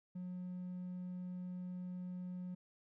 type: tone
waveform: triangle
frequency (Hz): 180.8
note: F#3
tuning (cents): -40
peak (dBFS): -39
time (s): 0.15-2.55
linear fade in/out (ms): 10
effects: tanh soft clip ceiling -36 dBFS